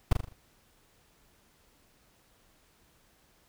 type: noise with echo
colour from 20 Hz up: brown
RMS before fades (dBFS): -20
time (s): 0.11-0.13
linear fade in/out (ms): 5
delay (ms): 40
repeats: 5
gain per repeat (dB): -6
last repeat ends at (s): 0.33
effects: pink hiss -65 dBFS RMS until 3.48 s